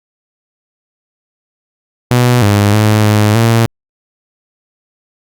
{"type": "tone with pitch steps", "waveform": "sawtooth", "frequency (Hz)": [122.8, 102.4, 107, 105.7, 114.7], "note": ["B2", "G#2", "A2", "G#2", "A#2"], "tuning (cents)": [-9, -24, -48, 31, -28], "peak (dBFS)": -3, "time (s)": [2.11, 3.66], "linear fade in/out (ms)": 0, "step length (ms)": 310, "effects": ["Opus 48 kbps"]}